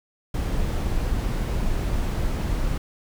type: noise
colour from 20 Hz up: brown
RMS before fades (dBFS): -24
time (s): 0.34-2.78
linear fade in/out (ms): 5
effects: none